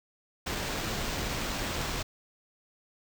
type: noise with sample-and-hold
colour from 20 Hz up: pink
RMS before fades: -33 dBFS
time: 0.46-2.03 s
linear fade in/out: 10 ms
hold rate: 11025 Hz
effects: none